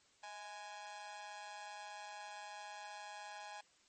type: tone with amplitude modulation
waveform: sawtooth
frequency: 830 Hz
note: G#5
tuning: 1 cent flat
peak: -40 dBFS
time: 0.23-3.61 s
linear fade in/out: 5 ms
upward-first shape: sine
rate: 193 Hz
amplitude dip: 85%
effects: white hiss -70 dBFS RMS until 3.88 s + MP3 32 kbps